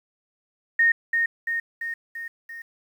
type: tone with echo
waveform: sine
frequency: 1847 Hz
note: A#6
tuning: 16 cents flat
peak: -15 dBFS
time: 0.79-0.92 s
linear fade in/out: 5 ms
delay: 340 ms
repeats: 5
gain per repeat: -4 dB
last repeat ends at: 2.62 s
effects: 9-bit